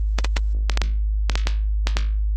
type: clicks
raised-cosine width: 0.2 ms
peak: -3 dBFS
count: 11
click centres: 0.187 / 0.246 / 0.368 / 0.697 / 0.774 / 0.817 / 1.297 / 1.355 / 1.471 / 1.871 / 1.969 s
effects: added 52 Hz sine -18 dBFS peak until 2.36 s + Opus 24 kbps